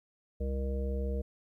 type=harmonic tone; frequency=67.1 Hz; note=C2; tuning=44 cents sharp; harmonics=1 / 3 / 5 / 7 / 9; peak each=-31 / -40 / -48 / -39 / -45 dBFS; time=0.4-1.22 s; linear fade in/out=10 ms; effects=12-bit